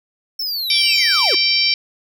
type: linear sweep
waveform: square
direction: down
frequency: 5420 to 318.7 Hz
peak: -21 dBFS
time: 0.39-1.35 s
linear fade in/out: 5 ms
type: harmonic tone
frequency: 777 Hz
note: G5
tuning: 16 cents flat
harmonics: 3 / 4 / 5 / 6 / 7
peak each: -20 / -23 / -24 / -18 / -18 dBFS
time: 0.7-1.74 s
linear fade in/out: 2 ms
effects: none